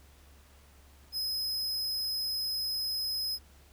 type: tone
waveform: 45% pulse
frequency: 5090 Hz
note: D#8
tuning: 39 cents sharp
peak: -31 dBFS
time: 1.12-3.39 s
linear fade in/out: 50 ms
effects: added 70 Hz sine -56 dBFS peak until 3.72 s + pink hiss -61 dBFS RMS until 3.72 s